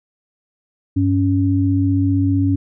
sine tone pair together, 98 / 278.6 Hz, G2 / C#4, 0 / +9 cents, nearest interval octave + tritone, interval 1809 cents, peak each -16 dBFS, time 0.96-2.56 s, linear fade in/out 10 ms, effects none

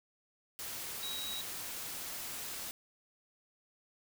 sine tone in noise, 3838 Hz, A#7, 50 cents sharp, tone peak -39 dBFS, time 1.03-1.41 s, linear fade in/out 0 ms, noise white, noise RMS -42 dBFS, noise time 0.59-2.71 s, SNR 0 dB, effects none

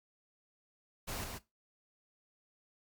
pink noise with echo, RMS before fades -40 dBFS, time 1.07-1.25 s, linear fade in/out 20 ms, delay 140 ms, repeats 1, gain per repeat -4 dB, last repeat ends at 1.39 s, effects noise-tail reverb RT60 0.2 s tail -17 dB re dry + Opus 48 kbps

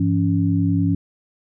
sine tone cluster, 100.6 / 170.3 / 279.4 Hz, G2 / F3 / C#4, +45 / -43 / +14 cents, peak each -20 dBFS, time 0-0.95 s, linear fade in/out 5 ms, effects none

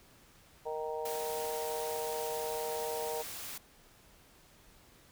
harmonic tone, 155.56 Hz, D#3, in tune, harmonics 3 / 4 / 5 / 6, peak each -37 / -41 / -43 / -42 dBFS, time 0.65-3.23 s, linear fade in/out 20 ms
white noise, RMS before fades -43 dBFS, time 1.05-3.58 s, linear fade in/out 5 ms
effects pink hiss -61 dBFS RMS until 5.11 s

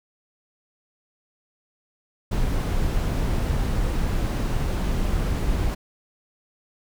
brown noise, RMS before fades -23 dBFS, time 2.31-5.75 s, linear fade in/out 10 ms, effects none

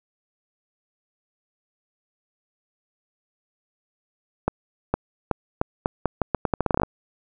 accelerating click train, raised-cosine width 1 ms, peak -6 dBFS, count 18, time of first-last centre 4.48-6.834 s, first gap 460 ms, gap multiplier 0.81, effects none

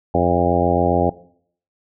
harmonic tone with a mistuned harmonic, 87.31 Hz, F2, in tune, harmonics 1 / 2 / 3 / 4 / 5 / 6 / 7 / 8 / 9, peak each -23 / -23 / -23 / -23 / -23 / -23 / -23 / -23 / -23 dBFS, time 0.14-1.1 s, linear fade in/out 5 ms, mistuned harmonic 9, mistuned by +43 cents, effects noise-tail reverb RT60 0.6 s tail -19 dB re dry

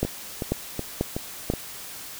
two click trains, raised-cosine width 2 ms, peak -14 / -9 dBFS, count 5 / 4, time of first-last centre 0.05-1.537 / 0.03-1.501 s, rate 2.69 / 2.04 Hz, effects white hiss -39 dBFS RMS until 2.19 s

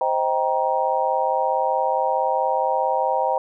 sine chord, C minor seventh, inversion none, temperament just, 523.3 / 627.9 / 784.9 / 941.9 Hz, C5 / Eb5 / G5 / Bb5, 0 / +16 / +2 / +18 cents, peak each -24 / -26 / -23 / -23 dBFS, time 0.01-3.38 s, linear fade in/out 2 ms, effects none

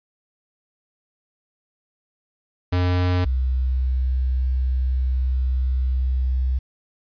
square / sine tone pair in turn, 89.9 / 64.1 Hz, F#2 / C2, -49 / -35 cents, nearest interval tritone, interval 586 cents, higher first, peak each -18 dBFS, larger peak neither, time 2.72-3.25 / 3.25-6.59 s, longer second, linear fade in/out 10 ms, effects resampled to 11025 Hz + 9-bit

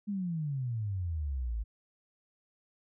sine exponential sweep, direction down, 210.6 to 51.91 Hz, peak -31 dBFS, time 0.07-1.64 s, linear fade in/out 20 ms, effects none

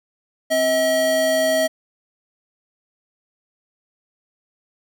square tone pair together, 263.6 / 639 Hz, C4 / D#5, +13 / +46 cents, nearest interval octave + minor third, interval 1533 cents, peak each -28 / -17 dBFS, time 0.5-1.68 s, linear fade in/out 20 ms, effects none

